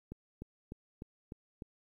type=click train; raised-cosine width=3 ms; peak=-30 dBFS; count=6; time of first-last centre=0.12-1.622 s; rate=3.33 Hz; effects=11-bit